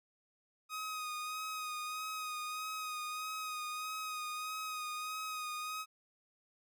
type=tone with vibrato; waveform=sawtooth; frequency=1251 Hz; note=D#6; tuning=9 cents sharp; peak=-35 dBFS; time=0.69-5.86 s; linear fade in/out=50 ms; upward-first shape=sine; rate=1.6 Hz; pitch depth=27 cents each way; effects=none